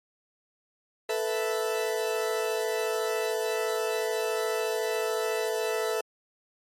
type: chord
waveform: 40% pulse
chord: A suspended second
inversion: none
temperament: equal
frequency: 440 / 493.9 / 659.3 Hz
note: A4 / B4 / E5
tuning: 0 / 0 / 0 cents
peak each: -28 / -32 / -32 dBFS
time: 1.09-6.01 s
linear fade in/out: 5 ms
effects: MP3 64 kbps